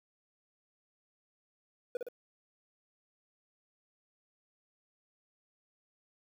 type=tone with echo; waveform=triangle; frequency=489.4 Hz; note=B4; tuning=16 cents flat; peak=-29 dBFS; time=1.95-1.97 s; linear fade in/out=2 ms; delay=58 ms; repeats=2; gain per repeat=-4 dB; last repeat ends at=2.086 s; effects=10-bit